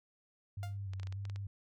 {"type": "tone with vibrato", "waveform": "sine", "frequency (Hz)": 97.4, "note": "G2", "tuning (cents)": -11, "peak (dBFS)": -38, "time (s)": [0.57, 1.47], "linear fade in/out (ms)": 5, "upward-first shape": "square", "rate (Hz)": 1.7, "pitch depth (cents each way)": 36}
{"type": "tone with exponential decay", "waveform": "sawtooth", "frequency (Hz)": 702, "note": "F5", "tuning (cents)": 9, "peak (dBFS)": -38, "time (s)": [0.63, 0.77], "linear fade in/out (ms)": 1, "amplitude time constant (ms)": 30}
{"type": "clicks", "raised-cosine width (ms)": 0.2, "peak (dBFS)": -33, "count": 8, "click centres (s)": [0.935, 0.998, 1.032, 1.071, 1.125, 1.253, 1.298, 1.36]}
{"effects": []}